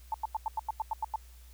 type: tone bursts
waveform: sine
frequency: 880 Hz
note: A5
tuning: in tune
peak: -28 dBFS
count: 10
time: 0.12-1.159 s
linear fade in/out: 2 ms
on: 22 ms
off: 91 ms
effects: added 60 Hz sine -50 dBFS peak until 1.53 s + white hiss -61 dBFS RMS until 1.53 s